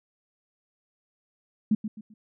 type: tone with echo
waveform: sine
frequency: 214.6 Hz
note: A3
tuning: 43 cents flat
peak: -18 dBFS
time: 1.71-1.75 s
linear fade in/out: 5 ms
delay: 130 ms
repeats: 3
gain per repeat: -10 dB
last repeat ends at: 2.14 s
effects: none